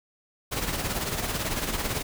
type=noise with tremolo; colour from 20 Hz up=pink; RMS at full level=-27 dBFS; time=0.51-2.03 s; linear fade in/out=20 ms; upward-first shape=sine; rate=18 Hz; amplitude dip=55%; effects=none